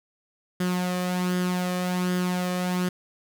sawtooth tone with flanger, 180.7 Hz, F#3, 41 cents flat, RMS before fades -26 dBFS, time 0.6-2.89 s, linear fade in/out 5 ms, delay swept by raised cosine 0.6 to 1.7 ms, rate 1.3 Hz, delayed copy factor +0.5, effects none

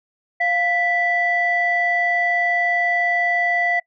sine tone pair together, 698.5 / 1975.7 Hz, F5 / B6, 0 / 0 cents, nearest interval octave + tritone, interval 1800 cents, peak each -20 / -18 dBFS, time 0.4-3.8 s, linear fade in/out 10 ms, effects noise-tail reverb RT60 0.1 s tail -24 dB re dry + tanh soft clip ceiling -9 dBFS

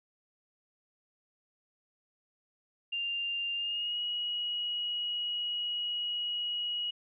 sine tone with pitch glide, 2794 to 2904 Hz, F7 to F#7, 0 to -33 cents, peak -31 dBFS, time 2.92-6.91 s, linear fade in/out 10 ms, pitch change +67 cents, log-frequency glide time 3.55-3.99 s, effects none

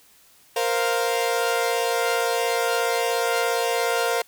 sawtooth chord, Bb suspended second, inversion none, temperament equal, 466.2 / 523.3 / 698.5 Hz, Bb4 / C5 / F5, 0 / 0 / 0 cents, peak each -20 / -23 / -22 dBFS, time 0.56-4.22 s, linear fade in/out 5 ms, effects white hiss -55 dBFS RMS until 4.27 s

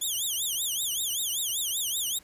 10% pulse tone with vibrato, 3305 Hz, G#7, 9 cents flat, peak -20 dBFS, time 0.01-2.19 s, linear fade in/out 10 ms, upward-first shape triangle, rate 5.2 Hz, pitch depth 260 cents each way, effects pink hiss -57 dBFS RMS until 2.23 s + resampled to 32000 Hz

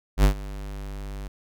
square tone with ADSR envelope, 49.6 Hz, G1, 21 cents sharp, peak -13 dBFS, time 0.17-1.28 s, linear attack 70 ms, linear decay 96 ms, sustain -20 dB, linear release 5 ms, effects none

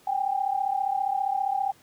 sine tone pair together, 773 / 808 Hz, G5 / G#5, -24 / -48 cents, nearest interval minor second, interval 76 cents, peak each -26 / -27 dBFS, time 0.07-1.72 s, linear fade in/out 5 ms, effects pink hiss -57 dBFS RMS until 1.82 s + high-pass 100 Hz 12 dB/octave

